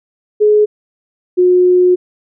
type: tone pair in turn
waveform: sine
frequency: 421.7 / 361.6 Hz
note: G#4 / F#4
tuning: +26 / -40 cents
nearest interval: minor third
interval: 266 cents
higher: first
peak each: -6 dBFS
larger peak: neither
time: 0.4-0.66 / 1.37-1.96 s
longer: second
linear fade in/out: 20 ms
effects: none